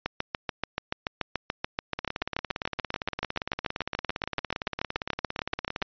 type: two click trains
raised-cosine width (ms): 0.3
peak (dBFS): -14 / -11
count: 68 / 41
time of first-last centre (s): 1.99-5.819 / 0.06-5.824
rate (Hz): 17.5 / 6.94
effects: resampled to 11025 Hz